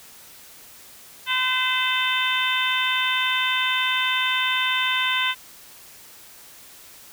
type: harmonic tone with a mistuned harmonic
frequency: 511 Hz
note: C5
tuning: 41 cents flat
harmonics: 2 / 3 / 4 / 5 / 6 / 7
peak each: -27 / -27 / -27 / -27 / -27 / -27 dBFS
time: 1.26-5.35 s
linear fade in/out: 50 ms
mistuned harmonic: 5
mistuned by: +39 cents
effects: white hiss -46 dBFS RMS until 7.12 s